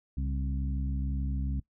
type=harmonic tone with a mistuned harmonic; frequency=66.9 Hz; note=C2; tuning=39 cents sharp; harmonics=1 / 2 / 3 / 4; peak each=-30 / -36 / -40 / -42 dBFS; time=0.17-1.6 s; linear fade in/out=5 ms; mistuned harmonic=2; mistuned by=+61 cents; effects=noise-tail reverb RT60 0.1 s tail -19 dB re dry